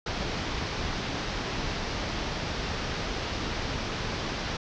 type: low-pass noise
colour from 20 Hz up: pink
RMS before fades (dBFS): -32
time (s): 0.06-4.57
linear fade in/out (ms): 5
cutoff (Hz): 5800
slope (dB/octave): 48
effects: none